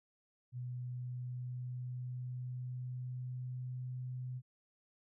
sine tone with pitch glide, 124.1 to 126.56 Hz, B2 to B2, +9 to +43 cents, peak -39 dBFS, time 0.52-4.42 s, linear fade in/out 50 ms, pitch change +34 cents, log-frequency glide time 0.71-4.01 s, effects none

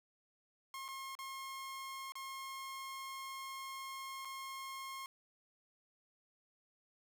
sawtooth tone with dropouts, 1074 Hz, C6, 45 cents sharp, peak -40 dBFS, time 0.74-5.06 s, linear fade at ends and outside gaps 1 ms, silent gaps 0.881-0.886 / 1.152-1.189 / 2.121-2.154 / 4.249-4.253 s, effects none

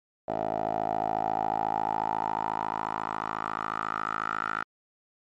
10% pulse tone with band-pass filter sweep, 54.1 Hz, A1, 29 cents flat, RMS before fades -30 dBFS, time 0.28-4.63 s, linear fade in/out 5 ms, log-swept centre 630 to 1400 Hz, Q 5.8, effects MP3 48 kbps

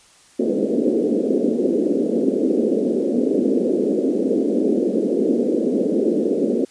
pink band-pass noise, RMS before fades -19 dBFS, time 0.39-6.65 s, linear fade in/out 10 ms, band 220 to 510 Hz, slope 48 dB/octave, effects white hiss -51 dBFS RMS until 6.7 s + resampled to 22050 Hz

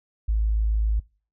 sine tone, 53.8 Hz, A1, 38 cents flat, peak -19 dBFS, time 0.28-1 s, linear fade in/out 10 ms, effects noise-tail reverb RT60 0.4 s tail -25 dB re dry

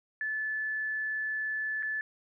sine tone with dropouts, 1737 Hz, A6, 23 cents flat, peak -30 dBFS, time 0.21-2.01 s, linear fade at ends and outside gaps 1 ms, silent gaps 1.825-1.83 s, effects none

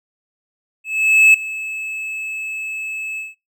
triangle tone with ADSR envelope, 2600 Hz, E7, 24 cents flat, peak -4 dBFS, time 0.84-3.35 s, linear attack 500 ms, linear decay 6 ms, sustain -18 dB, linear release 170 ms, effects noise-tail reverb RT60 0.2 s tail -19 dB re dry

